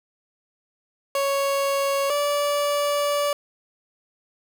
30% pulse tone pair in turn, 554.4 / 579.1 Hz, C#5 / D5, 0 / -24 cents, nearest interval minor second, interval 76 cents, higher second, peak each -18 dBFS, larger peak neither, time 1.15-2.1 / 2.1-3.33 s, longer second, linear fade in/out 2 ms, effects none

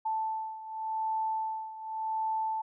sine beating tone pair, 880 / 880.88 Hz, A5 / A5, 0 / +2 cents, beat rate 0.88 Hz, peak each -32 / -36 dBFS, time 0.05-2.62 s, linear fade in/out 10 ms, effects none

